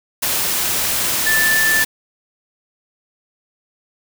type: tone in noise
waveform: sine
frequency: 1760 Hz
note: A6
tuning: in tune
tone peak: -14 dBFS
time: 1.26-1.84 s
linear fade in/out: 10 ms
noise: white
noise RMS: -19 dBFS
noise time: 0.22-1.85 s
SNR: +2 dB
effects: none